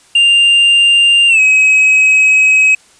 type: tone with pitch glide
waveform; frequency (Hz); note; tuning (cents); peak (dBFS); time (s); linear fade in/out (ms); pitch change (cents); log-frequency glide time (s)
triangle; 2794 to 2547; F7 to D#7; 0 to +40; -4; 0.15-2.75; 5; -160; 1.28-1.4
effects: white hiss -46 dBFS RMS until 2.99 s + resampled to 22050 Hz